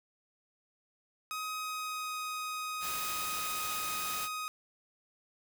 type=tone with pitch glide; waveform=sawtooth; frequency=1261 to 1253 Hz; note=D#6 to D#6; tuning=+23 to +12 cents; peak=-32 dBFS; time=1.31-4.48 s; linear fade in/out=0 ms; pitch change=-11 cents; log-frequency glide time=1.49-2.16 s
type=noise; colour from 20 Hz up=white; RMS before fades=-39 dBFS; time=2.8-4.29 s; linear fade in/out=50 ms
effects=none